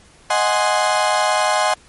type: chord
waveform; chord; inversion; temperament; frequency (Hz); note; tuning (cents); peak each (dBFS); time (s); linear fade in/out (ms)
35% pulse; Ab dominant seventh; second; equal; 622.3 / 740 / 830.6 / 1046.5; Eb5 / Gb5 / Ab5 / C6; 0 / 0 / 0 / 0; -19; 0.3-1.74; 5
effects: pink hiss -49 dBFS RMS until 1.88 s + MP3 48 kbps